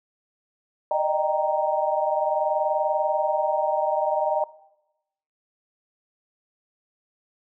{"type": "chord", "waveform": "sine", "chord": "Eb major seventh", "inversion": "third", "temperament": "equal with one note detuned", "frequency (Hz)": [601.8, 622.3, 784, 932.3], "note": ["D5", "Eb5", "G5", "Bb5"], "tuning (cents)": [42, 0, 0, 0], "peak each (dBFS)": -26, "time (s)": [0.91, 4.44], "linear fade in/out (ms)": 2, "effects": ["noise-tail reverb RT60 0.9 s tail -19 dB re dry"]}